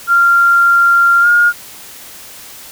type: tone with pitch glide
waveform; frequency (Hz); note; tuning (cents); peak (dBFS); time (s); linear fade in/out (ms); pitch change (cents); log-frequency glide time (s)
sine; 1387 to 1423.5; F6 to F6; -12 to +33; -6; 0.07-1.53; 50; +45; 1.21-1.27
effects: white hiss -34 dBFS RMS until 2.71 s